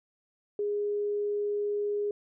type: tone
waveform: sine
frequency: 412.4 Hz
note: G#4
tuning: 12 cents flat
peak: -27 dBFS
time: 0.59-2.11 s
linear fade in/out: 2 ms
effects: none